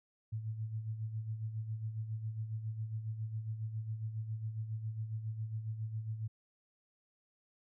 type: tone with tremolo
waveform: sine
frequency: 110 Hz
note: A2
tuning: in tune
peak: -34 dBFS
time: 0.32-6.28 s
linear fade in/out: 10 ms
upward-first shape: sine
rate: 7.3 Hz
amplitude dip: 60%
effects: none